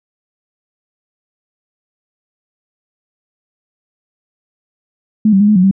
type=tone with pitch steps; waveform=sine; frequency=215 / 193.2 / 206.4 / 212.1 / 182.3 / 193.6 Hz; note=A3 / G3 / G#3 / G#3 / F#3 / G3; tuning=-40 / -25 / -10 / +37 / -25 / -21 cents; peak=-6 dBFS; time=5.25-5.712 s; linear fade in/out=5 ms; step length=77 ms; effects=none